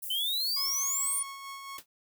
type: high-pass noise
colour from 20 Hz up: white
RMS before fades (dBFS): -38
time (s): 0.02-1.2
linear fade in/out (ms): 10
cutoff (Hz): 9300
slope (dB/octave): 24
type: exponential sweep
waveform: sine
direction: up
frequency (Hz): 3006 to 9550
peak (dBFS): -28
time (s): 0.1-1.23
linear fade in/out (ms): 5
type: tone with tremolo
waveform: sawtooth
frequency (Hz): 1099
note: C#6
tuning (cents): -15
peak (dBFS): -35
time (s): 0.56-1.78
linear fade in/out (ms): 10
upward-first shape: sine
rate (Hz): 4.5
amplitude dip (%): 35
type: noise with exponential decay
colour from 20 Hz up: white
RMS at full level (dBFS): -38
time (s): 1.78-1.86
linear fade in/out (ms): 2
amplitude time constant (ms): 17
effects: none